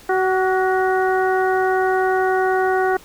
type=harmonic tone with a mistuned harmonic; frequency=375.9 Hz; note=F#4; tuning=27 cents sharp; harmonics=1 / 2 / 3 / 4 / 5; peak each=-18 / -20 / -28 / -24 / -30 dBFS; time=0.09-2.97 s; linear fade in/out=5 ms; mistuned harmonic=4; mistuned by=-39 cents; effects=pink hiss -45 dBFS RMS until 3.04 s